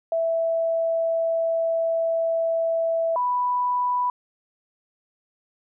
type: tone pair in turn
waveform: sine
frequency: 659.3 / 987.8 Hz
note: E5 / B5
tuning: 0 / 0 cents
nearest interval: perfect fifth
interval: 700 cents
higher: second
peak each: -20 dBFS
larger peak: neither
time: 0.12-3.16 / 3.16-4.1 s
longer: first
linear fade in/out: 2 ms
effects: none